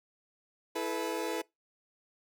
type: chord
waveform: 30% pulse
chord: E suspended fourth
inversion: none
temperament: equal with one note detuned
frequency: 329.6 / 432.4 / 493.9 Hz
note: E4 / A4 / B4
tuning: 0 / -30 / 0 cents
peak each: -34 dBFS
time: 0.75-1.42 s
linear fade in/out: 10 ms
effects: noise-tail reverb RT60 0.2 s tail -24 dB re dry